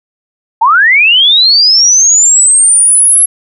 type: linear sweep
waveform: sine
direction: up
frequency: 847 to 11175 Hz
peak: -3 dBFS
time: 0.61-3.26 s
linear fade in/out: 10 ms
effects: none

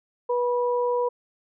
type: tone pair together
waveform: sine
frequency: 488 / 976 Hz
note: B4 / B5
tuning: -21 / -21 cents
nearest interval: octave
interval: 1200 cents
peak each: -22 / -27 dBFS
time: 0.29-1.09 s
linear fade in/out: 10 ms
effects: none

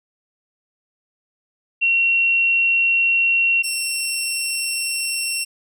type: tone pair in turn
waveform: sine / 15% pulse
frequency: 2734 / 2722 Hz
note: F7 / F7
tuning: -37 / -45 cents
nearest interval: unison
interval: 8 cents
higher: first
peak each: -14 dBFS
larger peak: neither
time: 1.81-3.63 / 3.63-5.45 s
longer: neither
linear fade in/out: 20 ms
effects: none

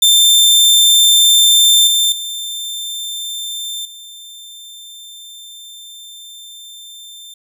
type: tone with level steps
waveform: sawtooth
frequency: 3577 Hz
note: A7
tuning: 28 cents sharp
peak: -4 / -8 / -19 / -30 dBFS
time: 0.02-7.34 s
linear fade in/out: 5 ms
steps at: 1.87 / 2.12 / 3.85 s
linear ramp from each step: 2 ms
effects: none

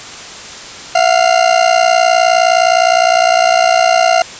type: ring-modulated tone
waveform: 40% pulse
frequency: 698.5 Hz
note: F5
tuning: in tune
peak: -4 dBFS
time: 0.95-4.22 s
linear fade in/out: 0 ms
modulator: 29.8 Hz
effects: white hiss -29 dBFS RMS until 4.39 s + resampled to 16000 Hz

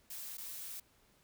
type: noise with dropouts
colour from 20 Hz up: blue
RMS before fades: -45 dBFS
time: 0.1-0.8 s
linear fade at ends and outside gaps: 5 ms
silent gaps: 0.372-0.379 s
effects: pink hiss -69 dBFS RMS until 1.23 s

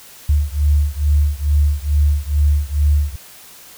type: beating tone pair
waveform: sine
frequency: 72.4 / 74.7 Hz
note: D2 / D2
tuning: -24 / +30 cents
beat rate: 2.3 Hz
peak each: -15 / -16 dBFS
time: 0.29-3.16 s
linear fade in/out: 5 ms
effects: white hiss -41 dBFS RMS until 3.77 s

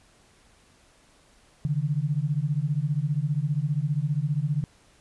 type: beating tone pair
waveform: sine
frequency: 140 / 155 Hz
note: C#3 / D#3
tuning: +18 / -6 cents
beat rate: 15 Hz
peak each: -26 dBFS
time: 1.65-4.64 s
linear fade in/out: 0 ms
effects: pink hiss -59 dBFS RMS until 5 s + resampled to 24000 Hz

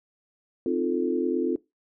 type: chord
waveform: sine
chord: F dominant seventh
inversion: second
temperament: equal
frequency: 261.6 / 311.1 / 349.2 / 440 Hz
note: C4 / Eb4 / F4 / A4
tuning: 0 / 0 / 0 / 0 cents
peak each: -28 / -31 / -26 / -29 dBFS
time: 0.66-1.56 s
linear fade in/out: 2 ms
effects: noise-tail reverb RT60 0.2 s tail -20 dB re dry

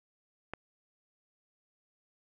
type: click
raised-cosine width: 0.5 ms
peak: -22 dBFS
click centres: 0.536 s
effects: none

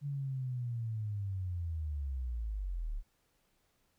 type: linear sweep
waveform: sine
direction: down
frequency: 144.8 to 33.39 Hz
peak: -34 dBFS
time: 0.01-3.03 s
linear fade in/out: 50 ms
effects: pink hiss -75 dBFS RMS until 3.98 s

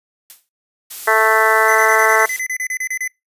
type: noise with exponential decay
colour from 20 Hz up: blue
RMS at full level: -33 dBFS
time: 0.3-0.49 s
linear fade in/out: 0 ms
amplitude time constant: 40 ms
type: noise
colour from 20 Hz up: blue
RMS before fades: -29 dBFS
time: 0.9-2.4 s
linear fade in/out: 10 ms
type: harmonic tone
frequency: 220 Hz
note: A3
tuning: in tune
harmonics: 2 / 3 / 4 / 5 / 6 / 7 / 8 / 9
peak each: -19 / -19 / -19 / -19 / -19 / -19 / -19 / -19 dBFS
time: 1.07-2.26 s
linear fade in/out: 10 ms
type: tone bursts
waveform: square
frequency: 2024 Hz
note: B6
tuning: 42 cents sharp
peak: -20 dBFS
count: 14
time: 1.68-3.077 s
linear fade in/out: 2 ms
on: 71 ms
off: 31 ms
effects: noise-tail reverb RT60 0.2 s tail -25 dB re dry + resampled to 32000 Hz

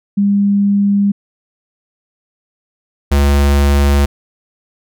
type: tone pair in turn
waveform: sine / square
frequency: 201.2 / 70.73 Hz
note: G3 / C#2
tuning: +45 / +35 cents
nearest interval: octave + tritone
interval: 1810 cents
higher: first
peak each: -9 dBFS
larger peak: neither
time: 0.17-1.12 / 3.11-4.06 s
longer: neither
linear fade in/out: 10 ms
effects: none

